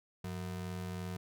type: ring-modulated tone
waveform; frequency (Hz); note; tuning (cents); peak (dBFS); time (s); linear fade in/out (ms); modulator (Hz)
square; 138.59; C#3; 0; -36; 0.24-1.17; 5; 41.5
effects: none